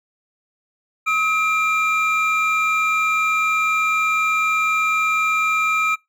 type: tone pair together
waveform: triangle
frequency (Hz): 1278 / 2378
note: D#6 / D7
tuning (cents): +46 / +21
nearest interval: major seventh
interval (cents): 1075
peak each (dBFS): -17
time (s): 1.06-5.96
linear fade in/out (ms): 20
effects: noise-tail reverb RT60 0.2 s tail -26 dB re dry + tanh soft clip ceiling -7 dBFS

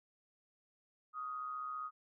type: tone with amplitude modulation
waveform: sine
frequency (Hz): 1249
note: D#6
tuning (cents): +6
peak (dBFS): -37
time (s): 1.13-1.91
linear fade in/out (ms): 50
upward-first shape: sine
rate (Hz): 135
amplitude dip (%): 50
effects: none

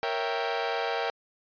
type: chord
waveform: sawtooth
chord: A# diminished seventh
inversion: none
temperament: equal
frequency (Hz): 466.2 / 554.4 / 659.3 / 784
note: A#4 / C#5 / E5 / G5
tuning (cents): 0 / 0 / 0 / 0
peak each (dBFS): -28 / -32 / -30 / -28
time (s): 0.03-1.1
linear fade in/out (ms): 0
effects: resampled to 11025 Hz

